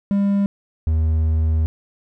triangle tone pair in turn, 200 / 79.37 Hz, G3 / D#2, +35 / +35 cents, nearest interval octave + major third, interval 1600 cents, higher first, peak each -13 dBFS, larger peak neither, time 0.11-0.46 / 0.87-1.66 s, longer second, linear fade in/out 0 ms, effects none

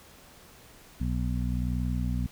harmonic tone, 61.2 Hz, B1, 15 cents flat, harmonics 1 / 2 / 3 / 4, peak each -29 / -32 / -34 / -35 dBFS, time 1-2.27 s, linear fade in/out 10 ms, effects pink hiss -53 dBFS RMS until 2.31 s

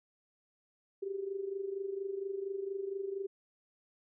sine tone with amplitude modulation, 392 Hz, G4, in tune, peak -32 dBFS, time 1.02-3.27 s, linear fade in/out 10 ms, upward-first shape sine, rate 24.3 Hz, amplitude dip 70%, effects none

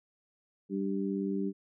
harmonic tone, 98 Hz, G2, in tune, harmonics 2 / 3 / 4, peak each -32 / -35 / -36 dBFS, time 0.69-1.53 s, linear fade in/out 50 ms, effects none

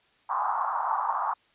pink band-pass noise, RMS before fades -28 dBFS, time 0.29-1.34 s, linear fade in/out 10 ms, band 820 to 1200 Hz, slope 48 dB/octave, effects white hiss -64 dBFS RMS until 1.54 s + resampled to 8000 Hz

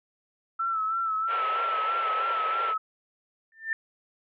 sine tone with vibrato, 1323 Hz, E6, 6 cents sharp, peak -25 dBFS, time 0.59-2.78 s, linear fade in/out 10 ms, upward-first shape sine, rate 3.1 Hz, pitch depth 48 cents each way
pink band-pass noise, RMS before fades -35 dBFS, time 1.27-2.75 s, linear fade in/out 50 ms, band 440 to 3100 Hz, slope 48 dB/octave
sine tone with exponential growth, 1790 Hz, A6, 29 cents sharp, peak -22 dBFS, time 3.52-3.73 s, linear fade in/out 1 ms, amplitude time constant 45 ms
effects none

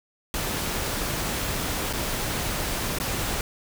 pink noise with dropouts, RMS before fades -28 dBFS, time 0.34-3.41 s, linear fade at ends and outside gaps 1 ms, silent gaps 1.928-1.934 / 2.986-3 s, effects none

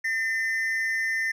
triangle tone pair together, 1811 / 2033 Hz, A6 / B6, +49 / +50 cents, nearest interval major second, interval 201 cents, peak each -24 / -27 dBFS, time 0.04-1.32 s, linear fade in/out 10 ms, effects none

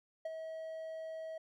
triangle tone with ADSR envelope, 642 Hz, E5, 46 cents flat, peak -33 dBFS, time 0.25-1.38 s, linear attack 6 ms, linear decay 28 ms, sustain -6 dB, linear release 5 ms, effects none

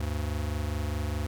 square tone pair together, 74.4 / 99.24 Hz, D2 / G2, +23 / +22 cents, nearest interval perfect fourth, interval 499 cents, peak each -31 / -34 dBFS, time 0-1.27 s, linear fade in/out 5 ms, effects none

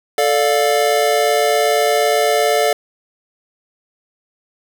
square chord, D minor, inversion second, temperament just, 440.5 / 587.3 / 704.8 Hz, A4 / D5 / F5, +2 / 0 / +16 cents, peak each -18 dBFS, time 0.18-2.73 s, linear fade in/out 2 ms, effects none

